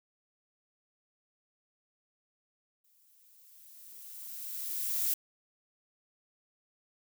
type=noise with exponential growth; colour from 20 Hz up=violet; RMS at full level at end=-29 dBFS; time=2.84-5.14 s; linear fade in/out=5 ms; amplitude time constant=500 ms; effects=none